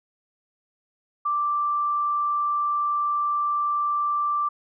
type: tone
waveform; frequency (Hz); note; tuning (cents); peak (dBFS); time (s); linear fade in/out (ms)
sine; 1174.7; D6; 0; -21; 1.25-4.49; 10
effects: none